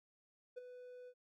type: tone with ADSR envelope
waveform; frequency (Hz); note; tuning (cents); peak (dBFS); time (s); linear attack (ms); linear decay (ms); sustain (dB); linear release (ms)
triangle; 497.1; B4; +11; -40; 0.56-1.14; 19; 15; -9; 61
effects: none